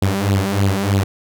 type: tone with flanger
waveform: sawtooth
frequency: 98.5 Hz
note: G2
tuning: 9 cents sharp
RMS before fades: -17 dBFS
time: 0.02-1.04 s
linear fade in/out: 5 ms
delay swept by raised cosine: 0.24 to 5.24 ms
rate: 3.2 Hz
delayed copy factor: +0.75
effects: none